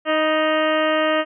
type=harmonic tone with a mistuned harmonic; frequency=311.3 Hz; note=D#4; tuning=1 cent sharp; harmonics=1 / 2 / 3 / 4 / 5 / 6 / 7 / 8 / 9 / 10; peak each=-24 / -19 / -31 / -24 / -30 / -26 / -34 / -35 / -30 / -33 dBFS; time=0.05-1.25 s; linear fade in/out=50 ms; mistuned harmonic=3; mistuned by=+32 cents; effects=none